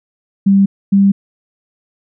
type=tone pair in turn; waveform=sine; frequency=196.6 / 197.61 Hz; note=G3 / G3; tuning=+5 / +14 cents; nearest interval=unison; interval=9 cents; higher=second; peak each=-6 dBFS; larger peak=neither; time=0.46-0.66 / 0.92-1.12 s; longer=neither; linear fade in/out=10 ms; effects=none